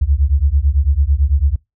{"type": "beating tone pair", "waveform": "sine", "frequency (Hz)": [66.3, 75.3], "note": ["C2", "D2"], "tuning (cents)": [23, 44], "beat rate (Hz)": 9, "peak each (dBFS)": -14, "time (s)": [0.01, 1.56], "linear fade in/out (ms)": 10, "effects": ["noise-tail reverb RT60 0.2 s tail -24 dB re dry"]}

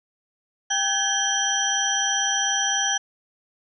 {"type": "tone cluster", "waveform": "sine", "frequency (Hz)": [793, 1545, 1688, 3164, 5880], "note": ["G5", "G6", "G#6", "G7", "F#8"], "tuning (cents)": [20, -26, 28, 15, -12], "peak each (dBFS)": [-28, -31, -28, -26, -24], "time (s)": [0.7, 2.98], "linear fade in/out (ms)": 10, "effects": []}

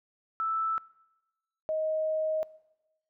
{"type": "tone pair in turn", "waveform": "sine", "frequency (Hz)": [1318.5, 627.5], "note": ["E6", "D#5"], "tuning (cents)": [0, 15], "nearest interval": "octave + minor second", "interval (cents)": 1285, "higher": "first", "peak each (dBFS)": -27, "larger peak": "neither", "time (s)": [[0.4, 0.78], [1.69, 2.43]], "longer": "second", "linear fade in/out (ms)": 0, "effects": ["noise-tail reverb RT60 1.0 s tail -22 dB re dry"]}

